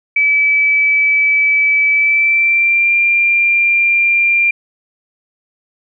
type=tone with pitch glide; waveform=sine; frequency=2300 to 2384 Hz; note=D7 to D7; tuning=-37 to +25 cents; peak=-9 dBFS; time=0.16-4.51 s; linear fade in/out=5 ms; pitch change=+62 cents; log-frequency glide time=1.92-2.94 s; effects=none